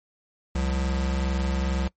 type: tone pair together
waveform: square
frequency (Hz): 67.2 / 179.4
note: C2 / F3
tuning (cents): +47 / +47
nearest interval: octave + perfect fourth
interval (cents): 1700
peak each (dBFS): -25 / -30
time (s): 0.55-1.88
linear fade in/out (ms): 5
effects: noise-tail reverb RT60 0.1 s tail -22 dB re dry + MP3 32 kbps